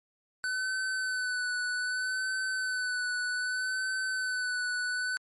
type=tone with vibrato; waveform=square; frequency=1505 Hz; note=F#6; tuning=29 cents sharp; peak=-30 dBFS; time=0.44-5.17 s; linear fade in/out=0 ms; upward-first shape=sine; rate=0.64 Hz; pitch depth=27 cents each way; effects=low-pass 11000 Hz 12 dB/octave + MP3 48 kbps